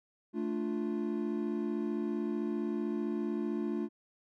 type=chord; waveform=triangle; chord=D minor; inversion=second; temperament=equal; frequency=220 / 293.7 / 349.2 Hz; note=A3 / D4 / F4; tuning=0 / 0 / 0 cents; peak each=-33 / -35 / -34 dBFS; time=0.33-3.89 s; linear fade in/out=50 ms; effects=none